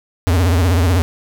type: tone with vibrato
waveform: square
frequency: 87.5 Hz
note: F2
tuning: 4 cents sharp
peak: -12 dBFS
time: 0.27-1.02 s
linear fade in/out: 0 ms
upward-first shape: triangle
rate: 16 Hz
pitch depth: 190 cents each way
effects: none